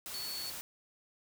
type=tone in noise; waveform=sine; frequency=4428 Hz; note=C#8; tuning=3 cents flat; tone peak=-39 dBFS; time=0.14-0.5 s; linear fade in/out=0 ms; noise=white; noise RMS=-43 dBFS; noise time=0.06-0.61 s; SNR=+1 dB; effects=none